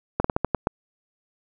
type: slowing click train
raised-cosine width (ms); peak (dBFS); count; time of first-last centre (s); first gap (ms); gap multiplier
1; -6; 7; 0.2-0.671; 44; 1.23
effects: none